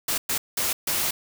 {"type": "noise bursts at uneven times", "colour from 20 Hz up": "white", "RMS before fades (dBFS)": -25, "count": 4, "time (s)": [[0.08, 0.18], [0.29, 0.38], [0.57, 0.73], [0.87, 1.11]], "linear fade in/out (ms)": 5, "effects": []}